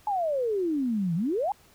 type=exponential two-way sweep; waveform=sine; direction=down then up; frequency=863 to 159.4 to 863 Hz; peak=-24 dBFS; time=0.07-1.52 s; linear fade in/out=2 ms; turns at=1.15 s; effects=pink hiss -58 dBFS RMS until 1.74 s